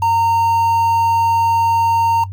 triangle tone with quantisation, 920 Hz, A#5, 23 cents flat, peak -10 dBFS, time 0.02-2.24 s, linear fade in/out 5 ms, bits 6, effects noise-tail reverb RT60 0.1 s tail -17 dB re dry + added 96 Hz sine -25 dBFS peak until 2.32 s

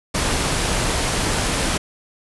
pink low-pass noise, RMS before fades -21 dBFS, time 0.14-1.78 s, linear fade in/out 10 ms, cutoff 11000 Hz, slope 96 dB/octave, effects none

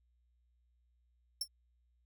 sawtooth tone with exponential decay, 5410 Hz, E8, 44 cents sharp, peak -28 dBFS, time 1.41-1.48 s, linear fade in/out 5 ms, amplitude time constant 15 ms, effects added 60 Hz sine -70 dBFS peak until 2.05 s

